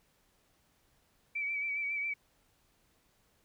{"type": "tone with vibrato", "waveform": "sine", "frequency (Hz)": 2300, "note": "D7", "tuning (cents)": -37, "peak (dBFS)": -32, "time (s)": [1.35, 2.14], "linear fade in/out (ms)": 10, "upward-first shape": "sine", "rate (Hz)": 7.3, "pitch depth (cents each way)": 37, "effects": ["pink hiss -71 dBFS RMS until 3.44 s"]}